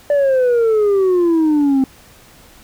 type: exponential sweep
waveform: sine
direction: down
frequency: 587.3 to 261.6 Hz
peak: -8 dBFS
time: 0.1-1.84 s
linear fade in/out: 2 ms
effects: tanh soft clip ceiling -10 dBFS + pink hiss -45 dBFS RMS until 2.63 s